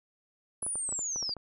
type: linear sweep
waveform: sine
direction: down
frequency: 10200 to 4615 Hz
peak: -31 dBFS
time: 0.62-1.34 s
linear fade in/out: 5 ms
type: clicks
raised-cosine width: 1 ms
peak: -29 dBFS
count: 10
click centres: 0.628 / 0.665 / 0.756 / 0.891 / 0.925 / 0.991 / 1.16 / 1.227 / 1.293 / 1.367 s
effects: none